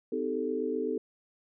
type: chord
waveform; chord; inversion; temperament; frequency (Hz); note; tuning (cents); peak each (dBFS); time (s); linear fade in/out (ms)
sine; A half-diminished seventh; first; equal with one note detuned; 255.4 / 311.1 / 392 / 440; C4 / Eb4 / G4 / A4; -42 / 0 / 0 / 0; -35 / -36 / -35 / -32; 0.12-0.98; 5
effects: none